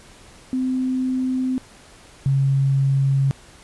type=tone pair in turn; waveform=sine; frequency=257.7 / 136.51 Hz; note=C4 / C#3; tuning=-26 / -26 cents; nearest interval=major seventh; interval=1100 cents; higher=first; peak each=-19 / -15 dBFS; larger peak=second; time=0.53-1.58 / 2.26-3.31 s; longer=neither; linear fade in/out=0 ms; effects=pink hiss -47 dBFS RMS until 3.63 s + resampled to 24000 Hz